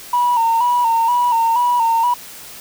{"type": "tone with vibrato", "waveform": "sine", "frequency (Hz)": 943, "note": "A#5", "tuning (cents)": 20, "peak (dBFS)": -11, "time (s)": [0.13, 2.14], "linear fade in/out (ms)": 5, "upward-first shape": "square", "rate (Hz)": 2.1, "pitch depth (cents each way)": 54, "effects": ["tanh soft clip ceiling -9 dBFS", "white hiss -36 dBFS RMS until 2.6 s"]}